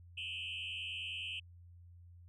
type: tone with frequency modulation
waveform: sine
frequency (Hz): 2831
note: F7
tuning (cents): +23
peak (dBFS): -38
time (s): 0.17-1.4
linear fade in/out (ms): 10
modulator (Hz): 89.6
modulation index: 3.4
effects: tanh soft clip ceiling -36 dBFS + added 87 Hz sine -54 dBFS peak until 2.28 s